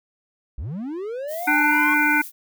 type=linear sweep; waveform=triangle; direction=up; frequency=49.24 to 1097 Hz; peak=-25 dBFS; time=0.58-1.94 s; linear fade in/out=0 ms
type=noise; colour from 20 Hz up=violet; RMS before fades=-36 dBFS; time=1.27-2.32 s; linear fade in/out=50 ms
type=harmonic tone; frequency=297.6 Hz; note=D4; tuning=23 cents sharp; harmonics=1 / 3 / 5 / 7 / 8; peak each=-23 / -24 / -19 / -24 / -24 dBFS; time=1.47-2.22 s; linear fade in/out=10 ms
effects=none